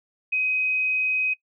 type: tone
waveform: sine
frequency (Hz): 2521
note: D#7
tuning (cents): +22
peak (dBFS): -20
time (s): 0.32-1.34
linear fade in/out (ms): 10
effects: noise-tail reverb RT60 0.1 s tail -22 dB re dry